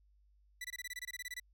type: tone bursts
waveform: sawtooth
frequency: 1975.5 Hz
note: B6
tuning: in tune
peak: -37 dBFS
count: 14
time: 0.61-1.399 s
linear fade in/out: 5 ms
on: 35 ms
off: 23 ms
effects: added 50 Hz sine -65 dBFS peak until 1.53 s